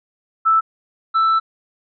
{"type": "tone pair in turn", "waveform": ["sine", "triangle"], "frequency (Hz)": [1318.5, 1323.5], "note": ["E6", "E6"], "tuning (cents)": [0, 7], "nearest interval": "unison", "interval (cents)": 7, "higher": "second", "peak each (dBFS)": -11, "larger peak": "neither", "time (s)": [[0.45, 0.61], [1.14, 1.4]], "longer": "second", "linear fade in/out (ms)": 20, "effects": ["resampled to 11025 Hz"]}